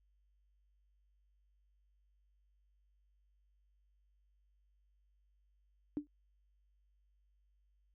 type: tone with exponential decay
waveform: sine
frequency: 294 Hz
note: D4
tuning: 2 cents sharp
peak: -30 dBFS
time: 5.97-6.07 s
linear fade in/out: 0 ms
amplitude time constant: 21 ms
effects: added 50 Hz sine -70 dBFS peak until 7.94 s